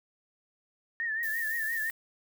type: tone with vibrato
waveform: sine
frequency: 1802 Hz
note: A6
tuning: 41 cents sharp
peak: -29 dBFS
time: 1-1.9 s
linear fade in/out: 0 ms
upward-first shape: triangle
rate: 5.8 Hz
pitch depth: 91 cents each way
type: noise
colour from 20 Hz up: violet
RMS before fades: -41 dBFS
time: 1.23-1.91 s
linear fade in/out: 2 ms
effects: none